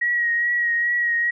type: tone with vibrato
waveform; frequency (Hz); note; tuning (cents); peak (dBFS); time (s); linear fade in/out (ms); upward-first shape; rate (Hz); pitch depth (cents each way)
sine; 1900; A#6; +33; -18; 0.01-1.31; 10; triangle; 2.4; 30
effects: none